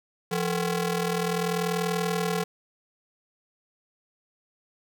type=ring-modulated tone; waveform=sawtooth; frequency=306.5 Hz; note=D#4; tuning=26 cents flat; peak=-18 dBFS; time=0.31-2.44 s; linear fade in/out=10 ms; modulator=133 Hz; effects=none